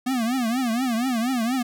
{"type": "tone with vibrato", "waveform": "square", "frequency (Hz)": 242.7, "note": "B3", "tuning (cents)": -30, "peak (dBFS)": -22, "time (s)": [0.06, 1.63], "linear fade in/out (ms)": 10, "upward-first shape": "triangle", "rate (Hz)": 4.2, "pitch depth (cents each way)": 190, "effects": []}